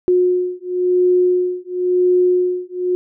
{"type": "beating tone pair", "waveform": "sine", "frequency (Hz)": [361, 361.96], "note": ["F#4", "F#4"], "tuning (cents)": [-43, -38], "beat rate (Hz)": 0.96, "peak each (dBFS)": -16, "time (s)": [0.08, 2.95], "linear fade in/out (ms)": 0, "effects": []}